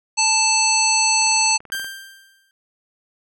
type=harmonic tone; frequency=880 Hz; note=A5; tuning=in tune; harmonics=1 / 3 / 5 / 7 / 9; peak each=-21 / -21 / -21 / -21 / -21 dBFS; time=0.17-1.58 s; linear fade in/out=20 ms
type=click train; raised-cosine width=0.5 ms; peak=-26 dBFS; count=14; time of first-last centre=1.22-1.845 s; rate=20.8 Hz
type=tone with exponential decay; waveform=sawtooth; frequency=1579 Hz; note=G6; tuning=12 cents sharp; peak=-18 dBFS; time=1.72-2.51 s; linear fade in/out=1 ms; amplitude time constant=170 ms
effects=none